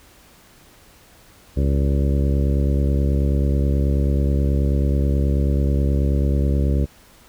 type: harmonic tone with a mistuned harmonic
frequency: 69.3 Hz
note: C#2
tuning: in tune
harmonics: 1 / 2 / 3 / 4 / 5 / 6 / 7 / 8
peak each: -17 / -23 / -27 / -29 / -31 / -33 / -34 / -35 dBFS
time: 1.56-6.86 s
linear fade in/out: 20 ms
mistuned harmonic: 8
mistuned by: +47 cents
effects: pink hiss -50 dBFS RMS until 7.28 s